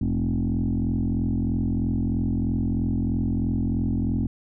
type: tone with frequency modulation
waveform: sine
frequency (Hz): 159.9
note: D#3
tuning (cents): +48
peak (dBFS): -20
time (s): 0.01-4.27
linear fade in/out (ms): 5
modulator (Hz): 43.1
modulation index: 2.9
effects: tanh soft clip ceiling -17 dBFS